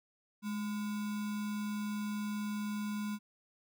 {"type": "tone with sample-and-hold", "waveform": "sine", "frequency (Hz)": 209.4, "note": "G#3", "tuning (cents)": 15, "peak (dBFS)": -34, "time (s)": [0.42, 3.19], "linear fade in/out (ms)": 50, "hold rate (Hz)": 1225, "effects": []}